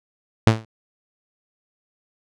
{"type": "tone with exponential decay", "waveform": "sawtooth", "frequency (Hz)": 111, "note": "A2", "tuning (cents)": 16, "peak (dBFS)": -4, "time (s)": [0.47, 0.65], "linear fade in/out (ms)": 0, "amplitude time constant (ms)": 39, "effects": ["low-pass 6000 Hz 12 dB/octave"]}